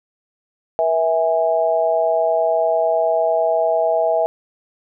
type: tone with amplitude modulation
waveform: sine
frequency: 652 Hz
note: E5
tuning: 19 cents flat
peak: -10 dBFS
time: 0.79-4.26 s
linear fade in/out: 0 ms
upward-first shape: sine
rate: 171 Hz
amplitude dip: 95%
effects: none